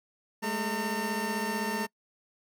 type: tone cluster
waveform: 25% pulse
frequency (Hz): 205.2 / 221 / 906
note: G#3 / A3 / A#5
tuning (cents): -21 / +8 / -50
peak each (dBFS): -31 / -31 / -29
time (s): 0.42-1.87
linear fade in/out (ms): 20
effects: noise-tail reverb RT60 0.1 s tail -26 dB re dry